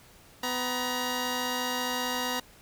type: tone pair together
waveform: 10% pulse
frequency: 250.7 / 947.9 Hz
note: B3 / A#5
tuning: +26 / +29 cents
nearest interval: octave + major seventh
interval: 2303 cents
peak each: -23 dBFS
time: 0.43-2.4 s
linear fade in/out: 5 ms
effects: pink hiss -55 dBFS RMS until 2.61 s